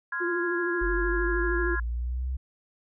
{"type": "chord", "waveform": "sine", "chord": "F minor", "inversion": "second", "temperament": "equal with one note detuned", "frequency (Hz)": [1036.9, 1396.9, 1661.2], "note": ["C6", "F6", "Ab6"], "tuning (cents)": [-16, 0, 0], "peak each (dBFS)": [-36, -34, -30], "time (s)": [0.12, 1.8], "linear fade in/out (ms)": 5}
{"type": "tone with vibrato", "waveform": "sine", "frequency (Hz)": 349.2, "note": "F4", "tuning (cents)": 0, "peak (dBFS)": -27, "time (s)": [0.2, 1.76], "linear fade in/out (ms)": 20, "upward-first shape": "sine", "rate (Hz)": 13, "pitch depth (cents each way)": 38}
{"type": "exponential sweep", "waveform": "sine", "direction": "up", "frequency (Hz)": [45.58, 65.41], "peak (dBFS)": -27, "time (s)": [0.81, 2.37], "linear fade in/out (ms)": 10}
{"effects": []}